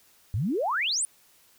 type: exponential sweep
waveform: sine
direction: up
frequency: 89 to 10010 Hz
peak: -24 dBFS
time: 0.34-1.05 s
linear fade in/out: 0 ms
effects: white hiss -60 dBFS RMS until 1.58 s